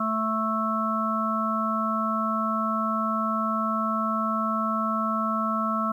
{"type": "harmonic tone", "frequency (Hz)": 220, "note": "A3", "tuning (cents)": 0, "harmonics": [1, 3, 5, 6], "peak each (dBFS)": [-28, -33, -29, -27], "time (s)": [0, 5.92], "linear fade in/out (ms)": 5, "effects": ["10-bit"]}